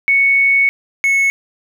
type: tone pair in turn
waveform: sine / triangle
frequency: 2217 / 2199 Hz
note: C#7 / C#7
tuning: 0 / -14 cents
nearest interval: unison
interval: 14 cents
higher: first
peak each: -9 dBFS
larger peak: neither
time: 0.08-0.69 / 1.04-1.3 s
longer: first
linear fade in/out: 0 ms
effects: 8-bit